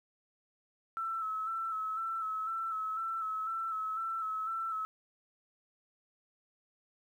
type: tone with vibrato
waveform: sine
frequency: 1314 Hz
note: E6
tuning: 6 cents flat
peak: -33 dBFS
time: 0.97-4.85 s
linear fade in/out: 0 ms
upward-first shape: square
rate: 2 Hz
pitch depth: 29 cents each way
effects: 11-bit